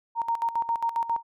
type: tone with tremolo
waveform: sine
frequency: 926 Hz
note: A#5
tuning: 12 cents flat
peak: -22 dBFS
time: 0.15-1.23 s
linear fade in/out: 50 ms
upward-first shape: square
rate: 7.4 Hz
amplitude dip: 75%
effects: none